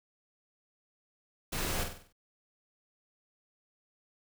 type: noise with echo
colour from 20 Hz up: pink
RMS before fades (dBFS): -34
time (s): 1.52-1.84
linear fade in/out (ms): 10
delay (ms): 48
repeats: 6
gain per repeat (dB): -6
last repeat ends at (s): 2.128
effects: none